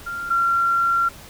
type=tone pair in turn; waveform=sine; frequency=1389 / 1372.3 Hz; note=F6 / F6; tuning=-10 / -31 cents; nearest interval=unison; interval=21 cents; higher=first; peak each=-26 / -16 dBFS; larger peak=second; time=0.06-0.3 / 0.3-1.09 s; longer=second; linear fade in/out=10 ms; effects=pink hiss -42 dBFS RMS until 1.29 s